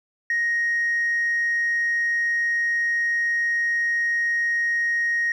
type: tone with tanh clipping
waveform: triangle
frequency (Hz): 1873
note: A#6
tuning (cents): +8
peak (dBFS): -20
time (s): 0.3-5.32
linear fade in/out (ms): 2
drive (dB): 5
effects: none